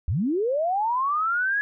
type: linear sweep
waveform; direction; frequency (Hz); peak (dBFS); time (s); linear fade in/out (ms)
sine; up; 63 to 1693; -21; 0.08-1.61; 0
effects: none